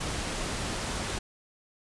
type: low-pass noise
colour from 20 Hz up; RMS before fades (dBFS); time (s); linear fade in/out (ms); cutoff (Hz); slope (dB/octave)
pink; -33; 0-1.19; 10; 10000; 24
effects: resampled to 24000 Hz